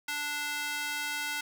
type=tone with high-pass filter; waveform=square; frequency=293.7 Hz; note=D4; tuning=in tune; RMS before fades=-34 dBFS; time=0.08-1.41 s; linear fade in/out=5 ms; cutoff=1600 Hz; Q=1.2; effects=none